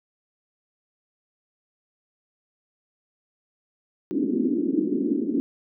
pink band-pass noise, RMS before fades -24 dBFS, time 4.11-5.4 s, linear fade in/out 0 ms, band 230 to 350 Hz, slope 48 dB/octave, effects none

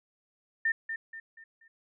sine tone with echo, 1804 Hz, A6, 43 cents sharp, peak -24 dBFS, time 0.65-0.72 s, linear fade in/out 5 ms, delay 240 ms, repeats 4, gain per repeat -8 dB, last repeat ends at 1.68 s, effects none

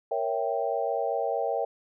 sine chord, A# diminished seventh, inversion none, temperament equal, 466.2 / 554.4 / 659.3 / 784 Hz, A#4 / C#5 / E5 / G5, 0 / 0 / 0 / 0 cents, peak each -31 dBFS, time 0.11-1.65 s, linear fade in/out 5 ms, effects none

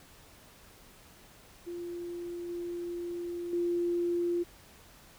sine tone with level steps, 347.1 Hz, F4, 11 cents flat, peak -36 / -34 / -27 dBFS, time 1.66-4.44 s, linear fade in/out 20 ms, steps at 2.49 / 3.53 s, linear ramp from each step 2 ms, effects pink hiss -56 dBFS RMS until 5.18 s

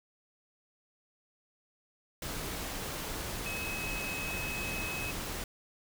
sine tone in noise, 2562 Hz, E7, 50 cents flat, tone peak -37 dBFS, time 3.46-5.11 s, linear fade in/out 2 ms, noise pink, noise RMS -38 dBFS, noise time 2.22-5.44 s, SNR -2 dB, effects none

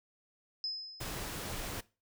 sine tone with exponential decay, 5100 Hz, D#8, 42 cents sharp, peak -32 dBFS, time 0.64-1.47 s, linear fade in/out 1 ms, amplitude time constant 180 ms
pink noise, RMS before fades -40 dBFS, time 1-1.81 s, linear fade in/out 10 ms
effects noise-tail reverb RT60 0.3 s tail -20 dB re dry

